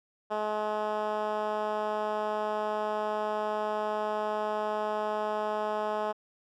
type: tone with band-pass filter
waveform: 10% pulse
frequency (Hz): 212.5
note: G#3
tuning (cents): +40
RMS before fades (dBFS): -31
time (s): 0.3-6.13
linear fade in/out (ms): 20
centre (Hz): 710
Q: 1.2
effects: none